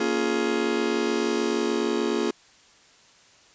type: chord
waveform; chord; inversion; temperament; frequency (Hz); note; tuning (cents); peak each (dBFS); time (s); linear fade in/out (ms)
40% pulse; Bb minor seventh; none; just; 233.1 / 279.7 / 349.6 / 419.5; Bb3 / Db4 / F4 / Ab4; 0 / +16 / +2 / +17; -28 / -30 / -26 / -26; 0-2.31; 5
effects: white hiss -55 dBFS RMS until 3.54 s + resampled to 16000 Hz